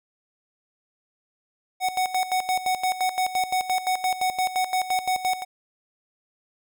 square tone with tremolo, 743 Hz, F#5, 7 cents sharp, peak -21 dBFS, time 1.8-5.45 s, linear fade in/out 50 ms, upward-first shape square, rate 5.8 Hz, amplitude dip 75%, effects none

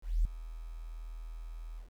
sine tone with ADSR envelope, 40.66 Hz, E1, 23 cents flat, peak -23 dBFS, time 0.02-1.9 s, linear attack 230 ms, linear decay 3 ms, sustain -17 dB, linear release 120 ms, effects 10-bit

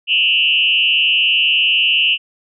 sine tone with frequency modulation, 2813 Hz, F7, 12 cents sharp, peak -11 dBFS, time 0.07-2.18 s, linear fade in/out 50 ms, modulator 150 Hz, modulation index 1.4, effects none

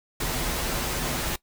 pink noise with comb filter, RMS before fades -28 dBFS, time 0.2-1.36 s, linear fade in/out 5 ms, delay 10 ms, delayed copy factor -0.55, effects noise-tail reverb RT60 0.1 s tail -20 dB re dry

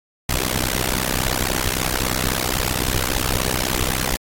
pink noise with amplitude modulation, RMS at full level -17 dBFS, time 0.29-4.17 s, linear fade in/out 5 ms, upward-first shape sine, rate 63.7 Hz, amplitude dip 100%, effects AAC 64 kbps

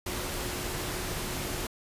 sine tone in noise, 362 Hz, F#4, 38 cents flat, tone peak -42 dBFS, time 0.06-1.67 s, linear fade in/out 5 ms, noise pink, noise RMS -34 dBFS, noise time 0.06-1.67 s, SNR -11 dB, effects resampled to 32000 Hz

